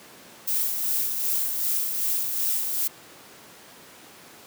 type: noise with tremolo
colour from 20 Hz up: violet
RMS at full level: -24 dBFS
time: 0.47-2.88 s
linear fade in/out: 10 ms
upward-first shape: sine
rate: 2.6 Hz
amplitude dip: 40%
effects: pink hiss -47 dBFS RMS until 4.46 s + high-pass 200 Hz 12 dB/octave